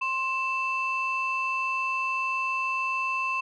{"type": "tone pair together", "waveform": "sine", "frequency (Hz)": [1053.6, 2653], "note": ["C6", "E7"], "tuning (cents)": [12, 10], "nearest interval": "octave + major third", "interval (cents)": 1598, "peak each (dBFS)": -27, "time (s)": [0.01, 3.41], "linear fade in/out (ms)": 10, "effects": ["tanh soft clip ceiling -20 dBFS"]}